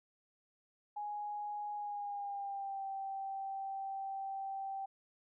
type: tone with pitch glide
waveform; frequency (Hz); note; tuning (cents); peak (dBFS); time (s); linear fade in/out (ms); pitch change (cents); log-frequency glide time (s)
sine; 830.6 to 779.5; G#5 to G5; 0 to -10; -38; 0.96-4.86; 10; -110; 1.75-2.85
effects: none